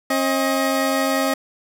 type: tone pair together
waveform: 20% pulse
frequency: 269.1 / 629.8 Hz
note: C4 / D#5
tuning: +49 / +21 cents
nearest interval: octave + minor third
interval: 1472 cents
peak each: -15 / -17 dBFS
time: 0.1-1.34 s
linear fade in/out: 5 ms
effects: none